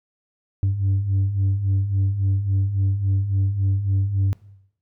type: beating tone pair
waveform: sine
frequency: 95 / 98.6 Hz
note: F#2 / G2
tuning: +46 / +11 cents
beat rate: 3.6 Hz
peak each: -23 / -17 dBFS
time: 0.63-4.33 s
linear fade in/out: 0 ms
effects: noise-tail reverb RT60 0.8 s tail -21 dB re dry + tanh soft clip ceiling -15 dBFS